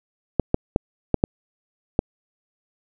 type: clicks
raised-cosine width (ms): 2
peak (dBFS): -3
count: 6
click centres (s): 0.397 / 0.544 / 0.761 / 1.143 / 1.239 / 1.991
effects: none